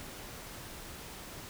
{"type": "silence", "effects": ["pink hiss -46 dBFS RMS until 1.49 s"]}